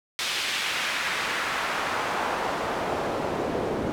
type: noise with band-pass filter sweep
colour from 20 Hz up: pink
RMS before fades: -28 dBFS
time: 0.19-3.92 s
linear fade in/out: 0 ms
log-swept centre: 3400 to 360 Hz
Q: 1.1
effects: none